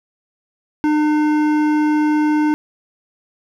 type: tone with hard clipping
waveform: triangle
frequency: 302.4 Hz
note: D#4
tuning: 49 cents flat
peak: -15 dBFS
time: 0.84-2.54 s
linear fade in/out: 0 ms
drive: 16 dB
effects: none